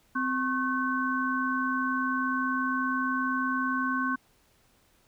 sine tone cluster, 258.6 / 1087 / 1522 Hz, C4 / C#6 / F#6, -20 / -34 / +48 cents, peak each -30 dBFS, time 0.15-4.16 s, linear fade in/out 10 ms, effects pink hiss -65 dBFS RMS until 5.07 s

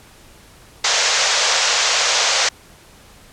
white band-pass noise, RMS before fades -17 dBFS, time 0.84-2.49 s, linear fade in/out 5 ms, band 460 to 6900 Hz, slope 48 dB/octave, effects pink hiss -46 dBFS RMS until 3.32 s + low-pass 12000 Hz 12 dB/octave

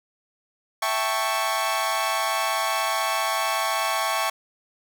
sawtooth chord, A dominant seventh, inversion second, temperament equal, 659.3 / 784 / 880 / 1108.7 Hz, E5 / G5 / A5 / C#6, 0 / 0 / 0 / 0 cents, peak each -25 / -26 / -26 / -22 dBFS, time 0.82-4.3 s, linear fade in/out 5 ms, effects none

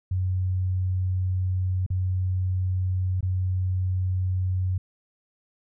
sine tone with dropouts, 92.5 Hz, F#2, in tune, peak -22 dBFS, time 0.11-4.78 s, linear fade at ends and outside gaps 5 ms, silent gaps 1.864-1.902 / 3.208-3.227 s, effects none

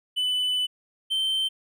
triangle tone pair in turn, 2996 / 3109 Hz, F#7 / G7, +21 / -15 cents, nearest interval minor second, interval 64 cents, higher second, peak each -21 dBFS, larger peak neither, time 0.16-0.67 / 1.1-1.49 s, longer first, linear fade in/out 20 ms, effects none

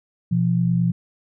sine tone pair together, 123.47 / 172.67 Hz, B2 / F3, 0 / -19 cents, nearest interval tritone, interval 581 cents, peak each -21 / -18 dBFS, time 0.31-0.92 s, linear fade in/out 10 ms, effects none

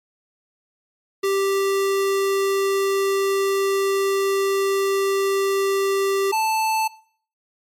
square tone pair in turn, 392 / 880 Hz, G4 / A5, 0 / 0 cents, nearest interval octave + major second, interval 1400 cents, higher second, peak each -19 dBFS, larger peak neither, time 1.23-6.32 / 6.32-6.88 s, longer first, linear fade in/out 10 ms, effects noise-tail reverb RT60 0.5 s tail -19 dB re dry + MP3 64 kbps

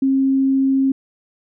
sine tone, 268.6 Hz, C4, 46 cents sharp, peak -13 dBFS, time 0.02-0.92 s, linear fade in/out 5 ms, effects none

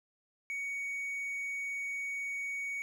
triangle tone, 2239 Hz, C#7, 17 cents sharp, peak -33 dBFS, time 0.5-2.82 s, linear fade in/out 0 ms, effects none

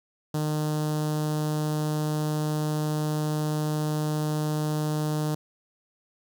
sawtooth tone with notch filter, 152.4 Hz, D#3, 36 cents flat, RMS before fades -27 dBFS, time 0.34-5.35 s, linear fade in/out 5 ms, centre 2200 Hz, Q 0.82, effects 10-bit

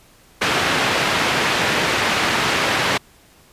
white band-pass noise, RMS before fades -19 dBFS, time 0.41-2.98 s, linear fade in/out 10 ms, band 100 to 2600 Hz, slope 12 dB/octave, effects pink hiss -51 dBFS RMS until 3.52 s + resampled to 32000 Hz

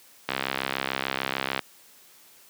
click train, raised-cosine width 0.3 ms, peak -9 dBFS, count 88, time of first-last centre 0.29-1.592 s, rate 66.8 Hz, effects white hiss -54 dBFS RMS until 2.49 s + high-pass 150 Hz 12 dB/octave

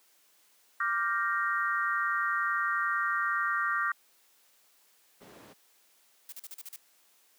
sine chord, G minor seventh, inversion second, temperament equal, 1174.7 / 1396.9 / 1568 / 1864.7 Hz, D6 / F6 / G6 / Bb6, 0 / 0 / 0 / 0 cents, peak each -31 / -32 / -34 / -33 dBFS, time 0.8-3.92 s, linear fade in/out 5 ms
brown noise, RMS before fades -42 dBFS, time 5.2-5.54 s, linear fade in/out 20 ms
blue noise bursts, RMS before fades -43 dBFS, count 7, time 6.29-6.761 s, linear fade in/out 2 ms, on 33 ms, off 40 ms
effects white hiss -65 dBFS RMS until 7.38 s + high-pass 300 Hz 12 dB/octave

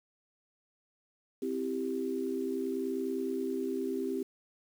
sine chord, C major, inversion none, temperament equal with one note detuned, 261.6 / 331.3 / 392 Hz, C4 / E4 / G4, 0 / +9 / 0 cents, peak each -35 / -38 / -34 dBFS, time 1.42-4.23 s, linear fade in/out 5 ms, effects 9-bit

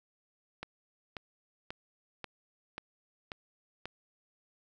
click train, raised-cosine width 0.3 ms, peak -23 dBFS, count 7, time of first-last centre 0.63-3.856 s, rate 1.86 Hz, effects none

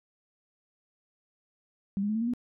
sine tone with pitch steps, 197 / 205.7 / 214.8 / 224.3 / 234.3 / 244.6 Hz, G3 / G#3 / A3 / A3 / A#3 / B3, +9 / -16 / -41 / +34 / +9 / -16 cents, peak -26 dBFS, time 1.97-2.336 s, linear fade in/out 0 ms, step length 61 ms, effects none

